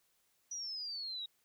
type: exponential sweep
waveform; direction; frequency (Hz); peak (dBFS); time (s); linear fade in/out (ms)
sine; down; 5900 to 3784; -39; 0.51-1.26; 5
effects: white hiss -75 dBFS RMS until 1.44 s